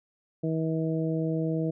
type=harmonic tone; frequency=160.5 Hz; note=E3; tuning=46 cents flat; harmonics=1 / 2 / 3 / 4; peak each=-28 / -30 / -33 / -37 dBFS; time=0.43-1.71 s; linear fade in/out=10 ms; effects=none